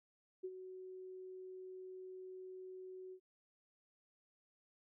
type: tone with ADSR envelope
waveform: sine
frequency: 372.3 Hz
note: F#4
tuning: 11 cents sharp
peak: -39 dBFS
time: 0.43-3.2 s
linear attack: 17 ms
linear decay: 50 ms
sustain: -9 dB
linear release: 75 ms
effects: none